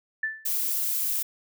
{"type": "tone with exponential decay", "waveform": "sine", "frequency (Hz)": 1760, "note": "A6", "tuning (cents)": 0, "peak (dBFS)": -22, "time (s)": [0.23, 0.52], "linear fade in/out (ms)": 5, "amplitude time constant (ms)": 62}
{"type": "noise", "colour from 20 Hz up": "violet", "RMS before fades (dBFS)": -27, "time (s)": [0.45, 1.23], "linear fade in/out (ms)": 10}
{"effects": []}